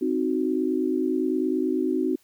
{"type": "chord", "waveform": "sine", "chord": "C diminished", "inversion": "none", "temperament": "equal", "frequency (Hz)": [261.6, 311.1, 370], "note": ["C4", "Eb4", "Gb4"], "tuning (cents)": [0, 0, 0], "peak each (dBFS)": -26, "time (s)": [0.01, 2.16], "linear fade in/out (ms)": 10, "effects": ["white hiss -62 dBFS RMS until 2.23 s"]}